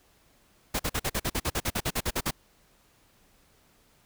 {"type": "noise bursts", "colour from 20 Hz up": "pink", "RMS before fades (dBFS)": -28, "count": 16, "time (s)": [0.74, 2.31], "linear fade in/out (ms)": 10, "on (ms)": 55, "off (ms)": 46, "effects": ["pink hiss -63 dBFS RMS until 4.05 s"]}